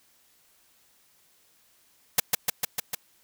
white noise with echo, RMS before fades -19 dBFS, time 2.18-2.2 s, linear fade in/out 5 ms, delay 150 ms, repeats 5, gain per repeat -2 dB, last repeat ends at 2.95 s, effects white hiss -63 dBFS RMS until 3.23 s

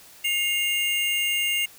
square tone pair together, 2150 / 2800 Hz, C7 / F7, +47 / +4 cents, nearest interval perfect fourth, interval 457 cents, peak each -28 / -24 dBFS, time 0.24-1.66 s, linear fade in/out 10 ms, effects white hiss -49 dBFS RMS until 1.78 s

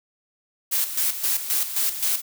blue noise with tremolo, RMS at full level -22 dBFS, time 0.71-2.22 s, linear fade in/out 20 ms, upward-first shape square, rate 3.8 Hz, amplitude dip 65%, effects none

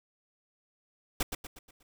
pink noise with echo, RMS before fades -28 dBFS, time 1.2-1.23 s, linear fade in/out 5 ms, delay 120 ms, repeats 5, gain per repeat -7 dB, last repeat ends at 1.83 s, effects none

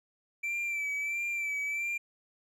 triangle tone with vibrato, 2332 Hz, D7, 13 cents flat, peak -29 dBFS, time 0.43-1.98 s, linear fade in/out 10 ms, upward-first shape sine, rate 1.5 Hz, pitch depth 40 cents each way, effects none

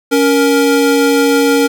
square tone pair together, 279.4 / 467.8 Hz, C#4 / A#4, +14 / +6 cents, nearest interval major sixth, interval 892 cents, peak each -12 dBFS, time 0.11-1.68 s, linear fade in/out 20 ms, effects none

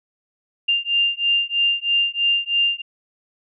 sine beating tone pair, 2794 / 2797.1 Hz, F7 / F7, 0 / +2 cents, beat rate 3.1 Hz, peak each -20 dBFS, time 0.68-2.82 s, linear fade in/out 10 ms, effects none

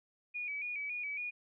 sine tone with vibrato, 2366 Hz, D7, 12 cents sharp, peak -36 dBFS, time 0.34-1.31 s, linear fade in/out 20 ms, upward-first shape square, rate 3.6 Hz, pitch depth 59 cents each way, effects none

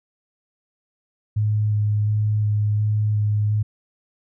sine tone with vibrato, 105.6 Hz, G#2, 29 cents sharp, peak -17 dBFS, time 1.36-3.63 s, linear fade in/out 10 ms, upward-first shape square, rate 1.4 Hz, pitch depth 10 cents each way, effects none

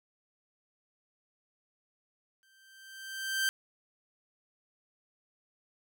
sawtooth tone with exponential growth, 1564 Hz, G6, 4 cents flat, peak -22 dBFS, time 2.43-3.49 s, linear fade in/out 0 ms, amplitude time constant 230 ms, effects none

